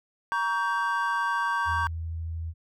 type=chord; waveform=triangle; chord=G diminished; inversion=first; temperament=just; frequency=940.8 / 1128.9 / 1568 Hz; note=Bb5 / Db6 / G6; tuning=+16 / +31 / 0 cents; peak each=-27 dBFS; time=0.32-1.87 s; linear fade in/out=0 ms
type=tone with vibrato; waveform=sine; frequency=82 Hz; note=E2; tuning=9 cents flat; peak=-30 dBFS; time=1.65-2.54 s; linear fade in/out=50 ms; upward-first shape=sine; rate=13 Hz; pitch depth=8 cents each way
effects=none